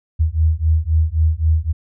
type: beating tone pair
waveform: sine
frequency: 77.78 / 81.58 Hz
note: D#2 / E2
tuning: 0 / -17 cents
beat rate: 3.8 Hz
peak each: -16 dBFS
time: 0.19-1.73 s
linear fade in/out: 20 ms
effects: none